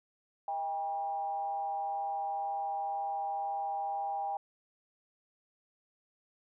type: tone with frequency modulation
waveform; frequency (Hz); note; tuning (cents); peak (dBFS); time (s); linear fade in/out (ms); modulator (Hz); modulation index
sine; 800; G5; +35; -32; 0.48-4.37; 2; 166; 0.46
effects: none